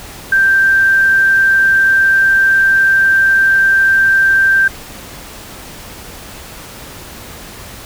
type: tone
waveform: sine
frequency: 1572 Hz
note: G6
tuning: 4 cents sharp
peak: -7 dBFS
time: 0.32-4.68 s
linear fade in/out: 5 ms
effects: pink hiss -32 dBFS RMS until 7.85 s